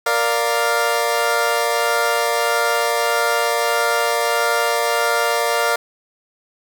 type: chord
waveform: 20% pulse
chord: Bb major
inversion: none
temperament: equal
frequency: 466.2 / 587.3 / 698.5 Hz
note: Bb4 / D5 / F5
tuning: 0 / 0 / 0 cents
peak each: -16 dBFS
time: 0.06-5.76 s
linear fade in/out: 5 ms
effects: 7-bit